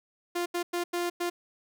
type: tone bursts at uneven times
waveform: sawtooth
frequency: 349.2 Hz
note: F4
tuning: in tune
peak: -24 dBFS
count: 5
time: 0.35-0.46 / 0.54-0.63 / 0.73-0.84 / 0.93-1.1 / 1.2-1.3 s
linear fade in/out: 10 ms
effects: none